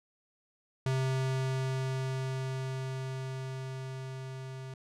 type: tone with level ramp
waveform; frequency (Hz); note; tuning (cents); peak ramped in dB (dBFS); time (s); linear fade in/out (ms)
square; 131.7; C3; +12; -28 to -41; 0.86-4.74; 2
effects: low-pass 8000 Hz 12 dB/octave